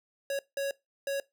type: tone bursts at uneven times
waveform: square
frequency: 554.4 Hz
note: C#5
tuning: in tune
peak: -30 dBFS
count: 3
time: 0.3-0.39 / 0.57-0.71 / 1.07-1.2 s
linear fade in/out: 2 ms
effects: noise-tail reverb RT60 0.2 s tail -21 dB re dry